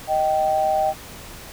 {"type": "tone pair together", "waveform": "sine", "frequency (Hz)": [624, 776.8], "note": ["D#5", "G5"], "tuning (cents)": [5, -16], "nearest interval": "major third", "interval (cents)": 379, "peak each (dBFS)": [-21, -19], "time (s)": [0.07, 0.94], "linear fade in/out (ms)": 50, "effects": ["pink hiss -39 dBFS RMS until 1.52 s"]}